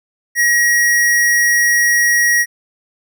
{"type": "tone", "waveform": "square", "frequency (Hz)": 1900, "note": "A#6", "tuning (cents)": 33, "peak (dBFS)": -11, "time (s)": [0.35, 2.46], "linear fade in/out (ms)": 50, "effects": []}